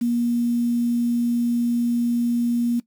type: tone with quantisation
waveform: sine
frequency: 237.8 Hz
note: A#3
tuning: 35 cents sharp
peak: -18 dBFS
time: 0.01-2.8 s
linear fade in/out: 10 ms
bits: 7
effects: noise-tail reverb RT60 0.1 s tail -18 dB re dry